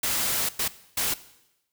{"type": "noise bursts at uneven times", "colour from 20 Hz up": "white", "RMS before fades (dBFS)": -26, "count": 3, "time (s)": [[0.03, 0.49], [0.59, 0.68], [0.97, 1.14]], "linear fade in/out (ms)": 5, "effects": ["noise-tail reverb RT60 0.9 s tail -17 dB re dry"]}